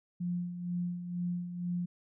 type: tone with tremolo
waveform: sine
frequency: 176.2 Hz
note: F3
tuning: 16 cents sharp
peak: -30 dBFS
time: 0.2-1.86 s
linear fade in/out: 10 ms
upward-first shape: sine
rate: 2.1 Hz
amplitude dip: 60%
effects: none